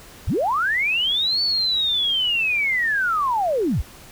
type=linear two-way sweep; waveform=sine; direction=up then down; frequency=32.92 to 4516 to 32.92 Hz; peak=-18 dBFS; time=0.27-3.82 s; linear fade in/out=10 ms; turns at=1.42 s; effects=pink hiss -44 dBFS RMS until 4.11 s